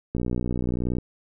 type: click train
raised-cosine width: 3 ms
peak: -14 dBFS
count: 52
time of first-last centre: 0.15-0.985 s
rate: 61.1 Hz
effects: none